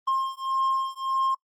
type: beating tone pair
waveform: triangle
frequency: 1064 / 1065.7 Hz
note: C6 / C6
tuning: +29 / +31 cents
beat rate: 1.7 Hz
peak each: -25 dBFS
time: 0.07-1.35 s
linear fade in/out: 10 ms
effects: noise-tail reverb RT60 0.1 s tail -24 dB re dry + Opus 32 kbps